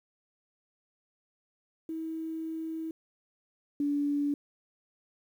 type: tone pair in turn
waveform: sine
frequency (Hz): 322 / 288.1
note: E4 / D4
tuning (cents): -41 / -33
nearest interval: major second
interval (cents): 192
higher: first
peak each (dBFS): -33 / -26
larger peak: second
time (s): 1.89-2.91 / 3.8-4.34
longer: first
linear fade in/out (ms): 2
effects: 10-bit